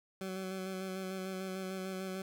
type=tone with vibrato; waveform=20% pulse; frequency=188.6 Hz; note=F#3; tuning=33 cents sharp; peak=-33 dBFS; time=0.21-2.22 s; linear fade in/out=2 ms; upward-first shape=square; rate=6.7 Hz; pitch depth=18 cents each way; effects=none